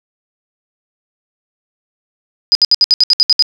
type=tone bursts; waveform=sine; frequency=4968 Hz; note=D#8; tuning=3 cents flat; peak=-5 dBFS; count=10; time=2.52-3.424 s; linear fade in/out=0 ms; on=31 ms; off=66 ms; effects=none